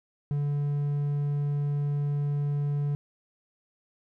triangle tone, 144.5 Hz, D3, 28 cents flat, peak -23 dBFS, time 0.31-2.95 s, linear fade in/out 0 ms, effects none

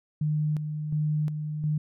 sine tone with tremolo, 151.9 Hz, D#3, 41 cents flat, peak -23 dBFS, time 0.21-1.78 s, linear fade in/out 5 ms, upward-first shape square, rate 1.4 Hz, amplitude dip 50%, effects none

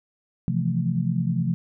sine chord, F major seventh, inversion second, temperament equal, 130.81 / 164.81 / 174.61 / 220 Hz, C3 / E3 / F3 / A3, 0 / 0 / 0 / 0 cents, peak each -26 / -27 / -25 / -30 dBFS, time 0.48-1.54 s, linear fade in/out 0 ms, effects none

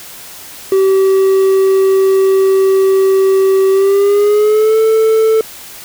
triangle tone with pitch glide, 384.7 to 441.9 Hz, G4 to A4, -33 to +7 cents, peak -5 dBFS, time 0.72-5.41 s, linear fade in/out 2 ms, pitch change +240 cents, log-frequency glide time 3.71-4.78 s, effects white hiss -32 dBFS RMS until 5.84 s

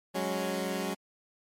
15% pulse chord, F# suspended second, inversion none, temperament equal, 185 / 207.7 / 277.2 Hz, F#3 / G#3 / C#4, 0 / 0 / 0 cents, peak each -27 / -29 / -30 dBFS, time 0.14-0.95 s, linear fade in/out 20 ms, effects MP3 64 kbps

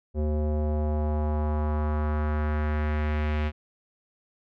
square tone with low-pass filter sweep, 75.7 Hz, D#2, 47 cents flat, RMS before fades -26 dBFS, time 0.14-3.52 s, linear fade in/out 50 ms, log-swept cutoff 480 to 2600 Hz, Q 1.8, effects none

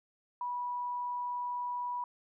sine tone, 978 Hz, B5, 17 cents flat, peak -33 dBFS, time 0.41-2.04 s, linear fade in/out 2 ms, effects none

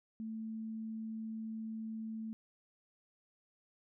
sine tone, 221.4 Hz, A3, 11 cents sharp, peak -39 dBFS, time 0.2-2.33 s, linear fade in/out 0 ms, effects none

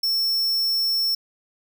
square tone, 5400 Hz, E8, 41 cents sharp, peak -20 dBFS, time 0.03-1.15 s, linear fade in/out 5 ms, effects none

